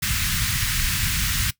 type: band-stop noise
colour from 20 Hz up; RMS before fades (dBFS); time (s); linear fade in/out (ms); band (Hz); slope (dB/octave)
pink; -23; 0.02-1.51; 10; 170 to 1500; 24
effects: noise-tail reverb RT60 0.1 s tail -18 dB re dry